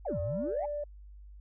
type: exponential two-way sweep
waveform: sine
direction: down then up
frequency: 889 to 78 to 889 Hz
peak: -32 dBFS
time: 0.05-0.66 s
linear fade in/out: 10 ms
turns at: 0.2 s
type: tone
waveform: sine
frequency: 587.3 Hz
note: D5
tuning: in tune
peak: -32 dBFS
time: 0.07-0.84 s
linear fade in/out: 5 ms
effects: tanh soft clip ceiling -24 dBFS + added 50 Hz sine -47 dBFS peak until 1.4 s